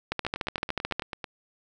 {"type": "two click trains", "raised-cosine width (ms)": 0.3, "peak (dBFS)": [-17, -11], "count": [10, 13], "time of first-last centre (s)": [[0.25, 1.242], [0.12, 0.996]], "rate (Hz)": [9.07, 13.7], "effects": []}